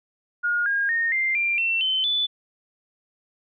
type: tone with pitch steps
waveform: sine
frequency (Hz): 1430 / 1623.8 / 1843.8 / 2094 / 2377 / 2699 / 3065 / 3481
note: F6 / G#6 / A#6 / C7 / D7 / E7 / G7 / A7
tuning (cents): +41 / -39 / -19 / +1 / +20 / +40 / -40 / -19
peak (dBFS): -20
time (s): 0.43-2.27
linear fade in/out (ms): 20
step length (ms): 230
effects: none